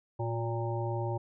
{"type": "harmonic tone with a mistuned harmonic", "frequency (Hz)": 114.9, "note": "A#2", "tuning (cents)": -25, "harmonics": [1, 3, 5, 7, 8], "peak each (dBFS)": [-32, -37, -39, -40, -41], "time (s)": [0.19, 1.18], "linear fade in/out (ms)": 10, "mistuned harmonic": 3, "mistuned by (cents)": 63, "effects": []}